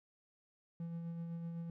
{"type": "tone with tremolo", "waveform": "triangle", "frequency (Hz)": 168, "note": "E3", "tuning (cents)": 33, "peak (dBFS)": -37, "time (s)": [0.8, 1.7], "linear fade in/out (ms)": 2, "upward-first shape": "sine", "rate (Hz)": 7.9, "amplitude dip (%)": 30, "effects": []}